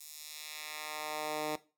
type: tone with high-pass filter sweep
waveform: 10% pulse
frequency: 152.7 Hz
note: D#3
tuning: 32 cents flat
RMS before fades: -40 dBFS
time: 0-1.56 s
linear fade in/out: 5 ms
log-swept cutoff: 7700 to 310 Hz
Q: 0.82
effects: noise-tail reverb RT60 0.3 s tail -17 dB re dry